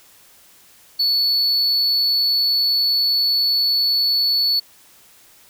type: tone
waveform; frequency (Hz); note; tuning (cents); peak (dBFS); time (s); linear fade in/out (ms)
triangle; 4435; C#8; 0; -14; 0.99-4.6; 10
effects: white hiss -50 dBFS RMS until 5.49 s